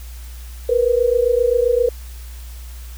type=tone pair together; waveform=sine; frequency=470.4 / 498 Hz; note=A#4 / B4; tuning=+16 / +14 cents; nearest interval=minor second; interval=98 cents; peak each=-16 dBFS; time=0.69-1.89 s; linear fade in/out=5 ms; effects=added 60 Hz sine -31 dBFS peak until 2.97 s + white hiss -44 dBFS RMS until 2.97 s